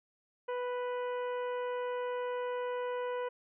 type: harmonic tone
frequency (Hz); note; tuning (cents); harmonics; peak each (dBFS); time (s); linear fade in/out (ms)
493.9; B4; 0; 1 / 2 / 3 / 4 / 5 / 6; -34 / -40 / -47 / -52 / -55 / -56; 0.48-3.29; 10
effects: none